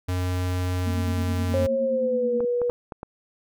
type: tone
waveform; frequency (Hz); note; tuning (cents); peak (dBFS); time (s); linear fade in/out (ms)
square; 90.7; F#2; -34; -24; 0.08-1.67; 10
type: tone with tremolo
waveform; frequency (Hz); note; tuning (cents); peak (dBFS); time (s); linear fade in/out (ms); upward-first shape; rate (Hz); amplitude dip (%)
sine; 233.1; A#3; 0; -26; 0.86-2.45; 5; sine; 9.5; 70
type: tone with pitch glide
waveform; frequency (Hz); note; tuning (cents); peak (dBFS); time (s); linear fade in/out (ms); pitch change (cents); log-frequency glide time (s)
sine; 538 to 484.9; C5 to B4; +48 to -32; -21; 1.54-2.7; 0; -180; 1.82-2.33
type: clicks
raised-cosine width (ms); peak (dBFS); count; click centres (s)
1; -20; 5; 2.405 / 2.617 / 2.697 / 2.922 / 3.031
effects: none